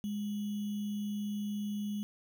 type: tone with sample-and-hold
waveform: sine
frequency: 206.4 Hz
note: G#3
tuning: 10 cents flat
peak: -33 dBFS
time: 0.04-2.03 s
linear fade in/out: 0 ms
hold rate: 3150 Hz
effects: none